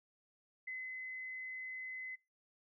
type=tone with ADSR envelope; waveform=sine; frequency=2035 Hz; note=C7; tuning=49 cents flat; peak=-40 dBFS; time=0.67-2.16 s; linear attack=9 ms; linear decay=210 ms; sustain=-2 dB; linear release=15 ms; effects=noise-tail reverb RT60 0.2 s tail -18 dB re dry